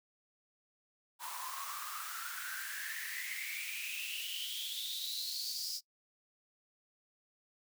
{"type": "noise with high-pass filter sweep", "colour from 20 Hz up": "white", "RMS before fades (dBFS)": -41, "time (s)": [1.19, 5.81], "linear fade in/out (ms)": 50, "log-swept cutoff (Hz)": [930, 5100], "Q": 9.8, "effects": ["noise-tail reverb RT60 0.1 s tail -22 dB re dry"]}